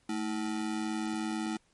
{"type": "ring-modulated tone", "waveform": "square", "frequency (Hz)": 270, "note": "C#4", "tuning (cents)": -45, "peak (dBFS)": -29, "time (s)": [0.09, 1.57], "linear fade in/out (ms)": 5, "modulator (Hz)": 49.9, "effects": ["pink hiss -69 dBFS RMS until 1.73 s", "MP3 48 kbps"]}